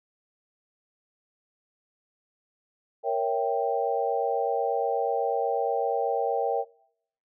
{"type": "chord", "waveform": "sine", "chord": "A# diminished seventh", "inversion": "none", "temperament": "equal", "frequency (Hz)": [466.2, 554.4, 659.3, 784], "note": ["A#4", "C#5", "E5", "G5"], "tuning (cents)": [0, 0, 0, 0], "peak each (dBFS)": [-28, -30, -31, -28], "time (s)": [3.03, 6.65], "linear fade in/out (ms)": 50, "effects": ["noise-tail reverb RT60 0.7 s tail -23 dB re dry"]}